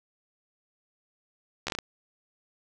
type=slowing click train; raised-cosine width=0.2 ms; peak=-13 dBFS; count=6; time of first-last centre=1.67-1.788 s; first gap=13 ms; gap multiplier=1.3; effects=none